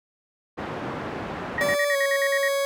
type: band-pass noise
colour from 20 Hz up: pink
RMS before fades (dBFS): -32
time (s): 0.57-1.76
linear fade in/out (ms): 20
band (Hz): 150 to 1600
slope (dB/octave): 12
type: tone bursts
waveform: sine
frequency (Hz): 1885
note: A#6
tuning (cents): +19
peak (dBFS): -22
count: 9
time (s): 1.58-2.482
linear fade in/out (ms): 2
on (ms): 54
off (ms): 52
type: tone with pitch glide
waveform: 40% pulse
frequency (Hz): 578 to 555.4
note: D5 to C#5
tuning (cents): -28 to +3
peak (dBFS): -21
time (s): 1.61-2.65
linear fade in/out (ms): 0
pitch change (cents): -69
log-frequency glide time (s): 1.9-1.96
effects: none